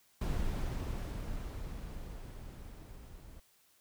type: noise with level ramp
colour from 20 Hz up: brown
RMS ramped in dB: -33 to -52 dBFS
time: 0.21-3.4 s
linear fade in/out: 5 ms
effects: white hiss -68 dBFS RMS until 3.8 s